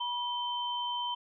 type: tone pair together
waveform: sine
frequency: 972 / 3095 Hz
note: B5 / G7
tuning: -28 / -23 cents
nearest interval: octave + minor sixth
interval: 2005 cents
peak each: -33 / -35 dBFS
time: 0-1.15 s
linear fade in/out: 10 ms
effects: none